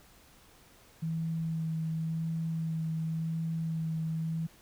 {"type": "tone with vibrato", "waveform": "sine", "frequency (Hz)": 161.7, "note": "E3", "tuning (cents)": -33, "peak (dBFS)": -30, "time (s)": [1.02, 4.47], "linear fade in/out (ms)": 10, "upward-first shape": "sine", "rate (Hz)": 0.92, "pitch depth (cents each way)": 15, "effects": ["pink hiss -59 dBFS RMS until 4.61 s"]}